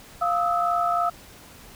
sine tone cluster, 697 / 1243 / 1306 Hz, F5 / D#6 / E6, -4 / -2 / -17 cents, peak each -23 / -29 / -24 dBFS, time 0.21-1.1 s, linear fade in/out 10 ms, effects pink hiss -47 dBFS RMS until 1.75 s

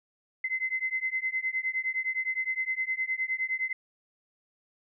sine beating tone pair, 2051 / 2060.7 Hz, C7 / C7, -35 / -27 cents, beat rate 9.7 Hz, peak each -31 dBFS, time 0.44-3.73 s, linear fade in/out 5 ms, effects none

